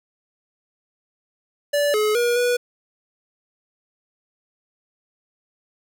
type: tone with pitch steps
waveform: square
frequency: 580 / 425.6 / 478.9 / 487.6 Hz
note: D5 / G#4 / A#4 / B4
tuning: -22 / +42 / +47 / -22 cents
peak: -18 dBFS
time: 1.73-2.57 s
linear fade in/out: 10 ms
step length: 210 ms
effects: none